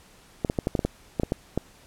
clicks, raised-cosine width 2 ms, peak -10 dBFS, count 11, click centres 0.448 / 0.499 / 0.588 / 0.671 / 0.752 / 0.792 / 0.85 / 1.198 / 1.234 / 1.321 / 1.576 s, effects pink hiss -54 dBFS RMS until 1.86 s + low-pass 12000 Hz 12 dB/octave

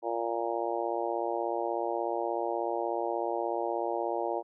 harmonic tone, 116.54 Hz, A#2, in tune, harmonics 3 / 4 / 5 / 6 / 7 / 8, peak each -35 / -36 / -35 / -36 / -36 / -39 dBFS, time 0.02-4.43 s, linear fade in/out 50 ms, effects none

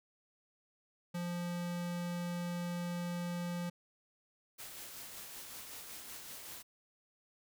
square tone, 174.61 Hz, F3, in tune, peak -37 dBFS, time 1.14-3.7 s, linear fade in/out 10 ms
white noise with tremolo, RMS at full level -47 dBFS, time 4.58-6.63 s, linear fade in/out 20 ms, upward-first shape sine, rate 5.3 Hz, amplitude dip 30%
effects none

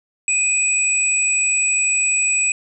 sine tone pair together, 2489 / 7852 Hz, D#7 / B8, 0 / -11 cents, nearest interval octave + minor sixth, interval 1989 cents, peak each -18 dBFS, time 0.28-2.52 s, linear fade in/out 2 ms, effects none

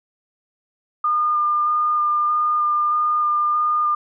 sine tone with vibrato, 1209 Hz, D6, 50 cents sharp, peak -16 dBFS, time 1.04-3.95 s, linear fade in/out 5 ms, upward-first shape square, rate 1.6 Hz, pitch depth 10 cents each way, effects none

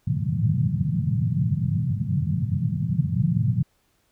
pink band-pass noise, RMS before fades -23 dBFS, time 0.07-3.63 s, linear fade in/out 5 ms, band 100 to 180 Hz, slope 48 dB/octave, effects pink hiss -67 dBFS RMS until 4.11 s

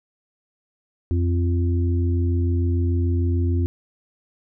harmonic tone, 86.8 Hz, F2, 10 cents flat, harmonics 1 / 3 / 4, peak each -18 / -28 / -30 dBFS, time 1.11-3.66 s, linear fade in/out 0 ms, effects none

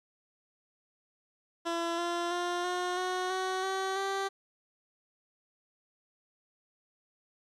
15% pulse tone with pitch steps, 337.6 / 344.7 / 351.9 / 359.3 / 366.9 / 374.6 / 382.5 / 390.5 Hz, E4 / F4 / F4 / F4 / F#4 / F#4 / G4 / G4, +41 / -23 / +13 / +49 / -15 / +21 / -42 / -7 cents, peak -24 dBFS, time 1.65-4.29 s, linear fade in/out 20 ms, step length 330 ms, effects low-pass 7000 Hz 12 dB/octave + 11-bit

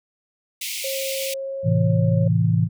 pink high-pass noise, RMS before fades -29 dBFS, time 0.61-1.34 s, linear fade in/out 5 ms, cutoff 2100 Hz, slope 96 dB/octave
sine tone with pitch glide, 538 to 546.8 Hz, C5 to C#5, +48 to -24 cents, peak -26 dBFS, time 0.84-2.28 s, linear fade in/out 5 ms, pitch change +28 cents, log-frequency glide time 1.2-1.88 s
sine chord, A minor, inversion none, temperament equal with one note detuned, 110 / 131.95 / 164.81 Hz, A2 / C3 / E3, 0 / +15 / 0 cents, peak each -19 / -23 / -19 dBFS, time 1.63-2.69 s, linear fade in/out 50 ms
effects none

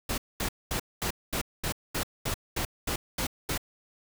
pink noise bursts, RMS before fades -30 dBFS, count 12, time 0.09-3.578 s, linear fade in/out 5 ms, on 89 ms, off 220 ms, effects none

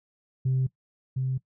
sine tone with echo, 130.6 Hz, C3, 3 cents flat, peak -20 dBFS, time 0.45-0.67 s, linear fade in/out 10 ms, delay 710 ms, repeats 1, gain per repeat -4 dB, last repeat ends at 1.38 s, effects noise-tail reverb RT60 0.1 s tail -19 dB re dry + tanh soft clip ceiling -19 dBFS

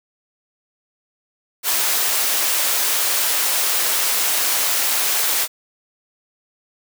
white high-pass noise, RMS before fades -19 dBFS, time 1.63-5.48 s, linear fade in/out 50 ms, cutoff 470 Hz, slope 12 dB/octave, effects none

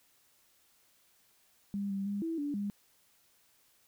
sine tone with pitch steps, 200.6 / 196.2 / 202.3 / 328.1 / 289.1 / 203 Hz, G3 / G3 / G#3 / E4 / D4 / G#3, +40 / +2 / -45 / -8 / -27 / -39 cents, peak -32 dBFS, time 1.74-2.7 s, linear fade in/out 0 ms, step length 160 ms, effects white hiss -68 dBFS RMS until 3.87 s

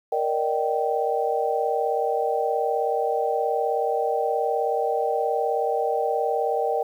sine chord, Eb major seventh, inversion second, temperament just, 466.7 / 583.4 / 622.3 / 777.8 Hz, Bb4 / D5 / Eb5 / G5, +2 / -12 / 0 / -14 cents, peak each -25 / -29 / -29 / -25 dBFS, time 0.12-6.83 s, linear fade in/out 5 ms, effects 9-bit

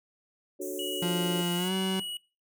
sine chord, D major seventh, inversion none, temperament equal with one note detuned, 295.5 / 370 / 440 / 554.4 Hz, D4 / F#4 / A4 / C#5, +11 / 0 / 0 / 0 cents, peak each -39 / -35 / -41 / -40 dBFS, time 0.59-1.43 s, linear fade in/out 20 ms
pink high-pass noise, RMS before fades -43 dBFS, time 0.61-1.69 s, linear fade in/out 10 ms, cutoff 6100 Hz, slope 96 dB/octave
square tone, 2916 Hz, F#7, 26 cents flat, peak -35 dBFS, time 0.79-2.17 s, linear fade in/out 2 ms
30% pulse tone with pitch glide, 174.61 to 189.32 Hz, F3 to F#3, 0 to +40 cents, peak -25 dBFS, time 1.02-2 s, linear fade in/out 5 ms, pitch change +140 cents, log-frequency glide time 1.56-1.73 s
effects noise-tail reverb RT60 0.3 s tail -22 dB re dry

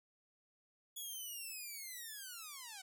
5% pulse linear sweep, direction down, 3400 to 733 Hz, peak -36 dBFS, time 0.96-2.82 s, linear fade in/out 10 ms, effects none

